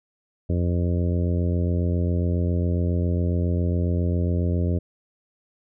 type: harmonic tone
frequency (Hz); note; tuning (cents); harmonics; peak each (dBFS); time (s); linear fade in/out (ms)
87.31; F2; 0; 1 / 2 / 3 / 4 / 5 / 6 / 7; -21 / -27 / -31 / -33 / -35 / -37 / -38; 0.49-4.79; 10
effects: none